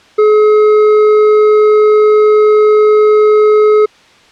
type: tone with hard clipping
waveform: sine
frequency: 425.3 Hz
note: G#4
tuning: 41 cents sharp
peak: -6 dBFS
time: 0.18-3.86 s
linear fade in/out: 10 ms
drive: 7 dB
effects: white hiss -43 dBFS RMS until 4.31 s + low-pass 4000 Hz 12 dB/octave